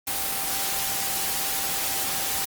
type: tone in noise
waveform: sine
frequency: 784 Hz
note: G5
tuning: in tune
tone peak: -37 dBFS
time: 0.07-2.45 s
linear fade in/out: 5 ms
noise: white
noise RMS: -27 dBFS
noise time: 0.07-2.45 s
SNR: -13 dB
effects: Opus 24 kbps